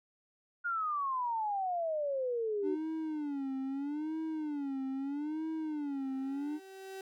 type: exponential sweep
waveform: sine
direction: down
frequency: 1439 to 366.4 Hz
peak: -31 dBFS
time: 0.64-2.76 s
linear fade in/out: 20 ms
type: tone with vibrato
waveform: triangle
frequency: 291.3 Hz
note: D4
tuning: 14 cents flat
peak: -32 dBFS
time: 2.62-6.6 s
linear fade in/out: 50 ms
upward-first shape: sine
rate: 0.78 Hz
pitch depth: 160 cents each way
type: tone with exponential growth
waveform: 35% pulse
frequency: 384 Hz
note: G4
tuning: 36 cents flat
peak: -39 dBFS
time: 5.44-7.01 s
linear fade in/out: 2 ms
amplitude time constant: 340 ms
effects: none